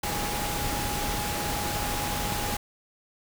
sine tone in noise, 827 Hz, G#5, 8 cents flat, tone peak -34 dBFS, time 0.03-2.57 s, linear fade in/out 5 ms, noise pink, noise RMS -30 dBFS, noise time 0.03-2.57 s, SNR -7 dB, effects none

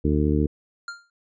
harmonic tone, 74.5 Hz, D2, 25 cents sharp, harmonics 1 / 2 / 3 / 4 / 5 / 6, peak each -23 / -25 / -26 / -24 / -29 / -29 dBFS, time 0.04-0.47 s, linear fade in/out 10 ms
square tone with exponential decay, 1396.9 Hz, F6, in tune, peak -29 dBFS, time 0.88-1.1 s, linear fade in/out 2 ms, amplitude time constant 46 ms
effects resampled to 16000 Hz

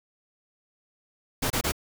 pink noise bursts, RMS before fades -26 dBFS, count 3, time 1.42-1.721 s, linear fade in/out 10 ms, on 83 ms, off 26 ms, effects none

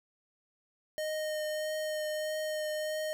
square tone with vibrato, 616 Hz, D#5, 17 cents flat, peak -33 dBFS, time 0.98-3.13 s, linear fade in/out 0 ms, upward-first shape triangle, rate 1.6 Hz, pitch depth 14 cents each way, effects none

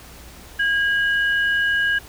sine tone pair together, 1632 / 2935 Hz, G#6 / F#7, -31 / -15 cents, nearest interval minor seventh, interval 1016 cents, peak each -17 / -28 dBFS, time 0.59-1.99 s, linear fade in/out 10 ms, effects added 60 Hz sine -44 dBFS peak until 2.08 s + pink hiss -43 dBFS RMS until 2.08 s

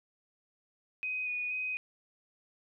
sine tone with vibrato, 2489 Hz, D#7, in tune, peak -32 dBFS, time 1.03-1.77 s, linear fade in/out 0 ms, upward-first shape square, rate 2.1 Hz, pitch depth 15 cents each way, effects none

